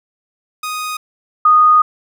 sawtooth / sine tone pair in turn, 1244.5 / 1236.6 Hz, D#6 / D#6, 0 / -11 cents, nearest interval unison, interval 11 cents, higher first, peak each -17 / -6 dBFS, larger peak second, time 0.63-0.97 / 1.45-1.82 s, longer second, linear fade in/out 5 ms, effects none

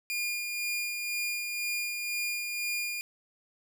sawtooth tone with tremolo, 2420 Hz, D#7, 49 cents flat, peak -26 dBFS, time 0.1-3.01 s, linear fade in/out 0 ms, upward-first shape sine, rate 2 Hz, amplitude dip 35%, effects none

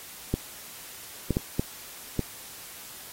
clicks, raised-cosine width 3 ms, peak -11 dBFS, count 5, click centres 0.34 / 1.307 / 1.369 / 1.595 / 2.193 s, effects white hiss -44 dBFS RMS until 3.12 s + AAC 48 kbps

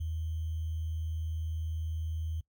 sine tone with sample-and-hold, 80 Hz, D#2, 49 cents sharp, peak -32 dBFS, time 0-2.41 s, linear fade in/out 10 ms, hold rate 3150 Hz, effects noise-tail reverb RT60 0.1 s tail -21 dB re dry

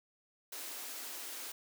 white high-pass noise, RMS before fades -44 dBFS, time 0.52-1.52 s, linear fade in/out 5 ms, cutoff 250 Hz, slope 96 dB/octave, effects none

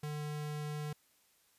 square tone, 149.6 Hz, D3, 32 cents sharp, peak -38 dBFS, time 0.03-0.93 s, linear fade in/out 5 ms, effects white hiss -70 dBFS RMS until 1.58 s + resampled to 32000 Hz

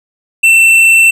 sine tone with hard clipping, 2686 Hz, E7, 32 cents sharp, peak -5 dBFS, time 0.43-1.11 s, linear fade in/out 10 ms, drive 8 dB, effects none

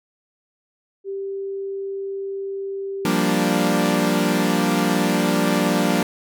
sine tone, 392 Hz, G4, in tune, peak -25 dBFS, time 1.04-4.68 s, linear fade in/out 50 ms
sawtooth chord, G minor seventh, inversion third, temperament equal, 174.61 / 196 / 233.1 / 293.7 Hz, F3 / G3 / Bb3 / D4, 0 / 0 / 0 / 0 cents, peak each -19 dBFS, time 3.05-6.03 s, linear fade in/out 2 ms
effects none

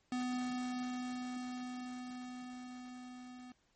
square tone with level ramp, 250 Hz, B3, 21 cents sharp, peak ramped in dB -35 to -50 dBFS, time 0.12-3.52 s, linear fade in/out 2 ms, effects pink hiss -75 dBFS RMS until 3.75 s + MP3 32 kbps

